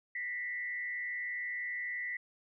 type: tone with frequency modulation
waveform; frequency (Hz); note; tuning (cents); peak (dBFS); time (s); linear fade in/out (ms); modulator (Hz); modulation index
sine; 1975.5; B6; 0; -35; 0.15-2.17; 5; 132; 0.6
effects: none